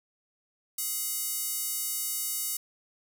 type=tone with high-pass filter; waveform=square; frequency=420 Hz; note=G#4; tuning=19 cents sharp; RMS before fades=-32 dBFS; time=0.78-2.57 s; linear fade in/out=5 ms; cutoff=8800 Hz; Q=1; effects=none